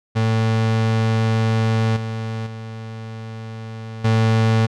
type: tone with level steps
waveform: 35% pulse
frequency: 111.7 Hz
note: A2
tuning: 27 cents sharp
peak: -14 / -22 / -28 / -12 dBFS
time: 0.15-4.67 s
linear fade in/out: 20 ms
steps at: 1.96 / 2.46 / 4.04 s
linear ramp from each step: 10 ms
effects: low-pass 5000 Hz 12 dB/octave